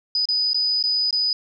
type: tone with dropouts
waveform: sine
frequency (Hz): 4978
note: D#8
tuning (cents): 0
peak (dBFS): -18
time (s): 0.15-1.33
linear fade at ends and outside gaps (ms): 2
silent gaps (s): 0.255-0.287 / 0.533-0.544 / 0.827-0.838 / 1.108-1.127
effects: none